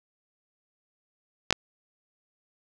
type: clicks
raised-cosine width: 0.2 ms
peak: -3 dBFS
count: 2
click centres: 1.507 / 1.526 s
effects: none